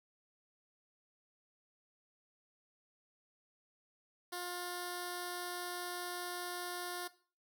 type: tone with notch filter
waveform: 5% pulse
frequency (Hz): 355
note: F4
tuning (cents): +28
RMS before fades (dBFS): -42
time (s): 4.32-7.08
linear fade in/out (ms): 10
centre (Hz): 2500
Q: 0.94
effects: noise-tail reverb RT60 0.4 s tail -17 dB re dry